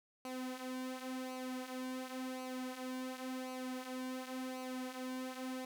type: tone with flanger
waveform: sawtooth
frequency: 256.8 Hz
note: C4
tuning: 32 cents flat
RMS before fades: -43 dBFS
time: 0.25-5.65 s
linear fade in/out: 2 ms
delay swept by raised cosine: 0.57 to 5.47 ms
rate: 0.92 Hz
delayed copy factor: -0.65
effects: none